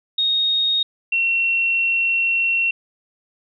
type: tone pair in turn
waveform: sine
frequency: 3729 / 2723 Hz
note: A#7 / F7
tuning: 0 / -44 cents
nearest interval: perfect fourth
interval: 544 cents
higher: first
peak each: -16 / -16 dBFS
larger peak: neither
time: 0.18-0.83 / 1.12-2.71 s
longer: second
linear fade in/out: 5 ms
effects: none